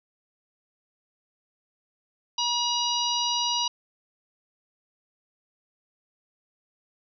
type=harmonic tone; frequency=960 Hz; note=B5; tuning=49 cents flat; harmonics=1 / 3 / 4 / 5 / 6; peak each=-29 / -29 / -30 / -31 / -32 dBFS; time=2.38-3.68 s; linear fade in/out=5 ms; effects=none